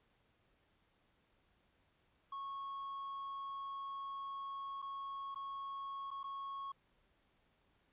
triangle tone with dropouts, 1100 Hz, C#6, 14 cents flat, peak -40 dBFS, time 2.32-6.72 s, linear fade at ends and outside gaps 5 ms, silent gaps 4.819-4.824 / 5.346-5.357 / 6.106-6.112 / 6.232-6.24 s, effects pink hiss -75 dBFS RMS until 7.92 s + resampled to 8000 Hz

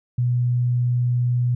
sine tone, 122.6 Hz, B2, 12 cents flat, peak -17 dBFS, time 0.18-1.55 s, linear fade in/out 5 ms, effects none

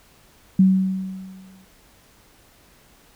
sine tone with exponential decay, 189.1 Hz, F#3, 38 cents sharp, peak -9 dBFS, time 0.59-1.65 s, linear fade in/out 5 ms, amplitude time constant 230 ms, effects pink hiss -54 dBFS RMS until 3.15 s

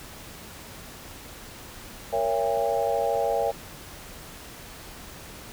sine chord, A# diminished seventh, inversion none, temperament just, 466.2 / 559.4 / 671.3 / 805.5 Hz, A#4 / C#5 / E5 / G5, 0 / +16 / +31 / +47 cents, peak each -28 / -27 / -28 / -28 dBFS, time 2.12-3.52 s, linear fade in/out 20 ms, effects pink hiss -43 dBFS RMS until 5.52 s

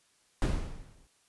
brown noise with exponential decay, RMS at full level -23 dBFS, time 0.42-1.07 s, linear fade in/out 1 ms, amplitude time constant 140 ms, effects white hiss -68 dBFS RMS until 1.28 s + resampled to 24000 Hz

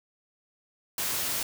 white noise, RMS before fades -30 dBFS, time 0.98-1.43 s, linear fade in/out 2 ms, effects none

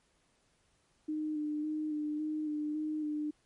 sine tone with vibrato, 303.9 Hz, D#4, 41 cents flat, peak -32 dBFS, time 1.08-3.31 s, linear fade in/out 10 ms, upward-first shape square, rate 1.8 Hz, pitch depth 20 cents each way, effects pink hiss -72 dBFS RMS until 3.45 s + MP3 48 kbps

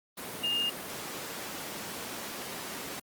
sine tone in noise, 2826 Hz, F7, 20 cents sharp, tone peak -27 dBFS, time 0.43-0.7 s, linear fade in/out 10 ms, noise pink, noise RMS -38 dBFS, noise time 0.17-3 s, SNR +8 dB, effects high-pass 200 Hz 12 dB/octave + Opus 32 kbps

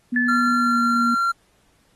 sine tone with pitch glide, 242.8 to 237.1 Hz, B3 to A#3, -29 to +30 cents, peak -20 dBFS, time 0.12-1.15 s, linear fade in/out 10 ms, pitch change -41 cents, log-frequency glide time 0.57-0.81 s
sine tone with exponential decay, 1736 Hz, A6, 24 cents flat, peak -17 dBFS, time 0.16-1.22 s, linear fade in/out 2 ms, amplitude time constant 230 ms
triangle tone, 1374 Hz, F6, 29 cents flat, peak -16 dBFS, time 0.28-1.32 s, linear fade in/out 10 ms
effects pink hiss -62 dBFS RMS until 1.95 s + AAC 32 kbps

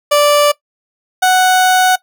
30% pulse tone pair in turn, 585 / 741.2 Hz, D5 / F#5, -7 / +3 cents, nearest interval major third, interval 410 cents, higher second, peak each -5 dBFS, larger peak neither, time 0.11-0.52 / 1.22-1.96 s, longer second, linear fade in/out 10 ms, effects noise-tail reverb RT60 0.1 s tail -19 dB re dry

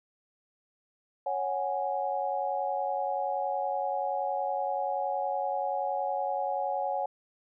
sine chord, C# suspended fourth, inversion none, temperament equal, 554.4 / 740 / 830.6 Hz, C#5 / F#5 / G#5, 0 / 0 / 0 cents, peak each -33 / -32 / -32 dBFS, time 1.26-7.06 s, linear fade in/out 5 ms, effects none

